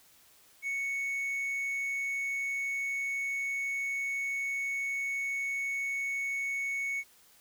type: tone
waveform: triangle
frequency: 2217 Hz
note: C#7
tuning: in tune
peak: -29 dBFS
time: 0.62-7.04 s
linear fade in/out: 50 ms
effects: white hiss -61 dBFS RMS until 7.4 s